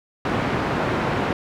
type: band-pass noise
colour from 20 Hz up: pink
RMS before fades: -23 dBFS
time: 0.25-1.33 s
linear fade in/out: 2 ms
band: 110 to 1800 Hz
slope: 12 dB/octave
effects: none